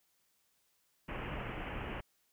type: low-pass noise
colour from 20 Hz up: pink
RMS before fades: -41 dBFS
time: 1.08-2.01 s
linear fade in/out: 10 ms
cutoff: 3000 Hz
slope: 96 dB/octave
effects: white hiss -75 dBFS RMS until 2.32 s